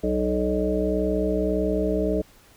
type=harmonic tone with a mistuned harmonic; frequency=61.74 Hz; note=B1; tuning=in tune; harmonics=1 / 3 / 5 / 7 / 9 / 10; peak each=-29 / -28 / -27 / -26 / -32 / -28 dBFS; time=0.03-2.22 s; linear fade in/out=10 ms; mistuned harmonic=3; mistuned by=+49 cents; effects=pink hiss -54 dBFS RMS until 2.56 s